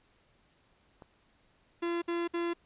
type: click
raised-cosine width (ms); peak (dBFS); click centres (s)
1; -35; 1.022
type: tone bursts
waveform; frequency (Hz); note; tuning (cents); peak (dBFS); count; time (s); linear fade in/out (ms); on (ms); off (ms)
45% pulse; 341.9; F4; -37; -30; 3; 1.82-2.536; 10; 200; 58
effects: pink hiss -68 dBFS RMS until 2.65 s + resampled to 8000 Hz